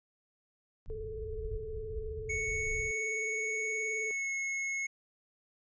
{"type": "low-pass noise", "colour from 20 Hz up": "pink", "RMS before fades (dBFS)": -41, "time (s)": [0.86, 2.91], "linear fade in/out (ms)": 0, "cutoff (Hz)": 110, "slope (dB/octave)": 24}
{"type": "tone with vibrato", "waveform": "sine", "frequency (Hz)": 435.9, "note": "A4", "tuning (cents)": -16, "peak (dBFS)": -39, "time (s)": [0.9, 4.11], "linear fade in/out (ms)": 0, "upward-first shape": "sine", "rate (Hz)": 19, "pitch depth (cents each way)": 34}
{"type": "tone with pitch glide", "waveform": "square", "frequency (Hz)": [2217, 2180], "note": ["C#7", "C#7"], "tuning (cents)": [0, -29], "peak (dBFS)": -33, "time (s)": [2.29, 4.87], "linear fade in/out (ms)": 10, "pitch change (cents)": -29, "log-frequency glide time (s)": [3.99, 4.33]}
{"effects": ["resampled to 16000 Hz"]}